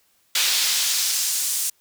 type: noise with high-pass filter sweep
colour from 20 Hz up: brown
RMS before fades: -22 dBFS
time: 0.35-1.7 s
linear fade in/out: 5 ms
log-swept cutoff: 3400 to 8100 Hz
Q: 1.1
effects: white hiss -63 dBFS RMS until 1.8 s